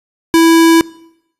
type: tone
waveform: square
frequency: 329.6 Hz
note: E4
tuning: in tune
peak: -6 dBFS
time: 0.34-0.81 s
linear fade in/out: 0 ms
effects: noise-tail reverb RT60 0.8 s tail -22 dB re dry + resampled to 32000 Hz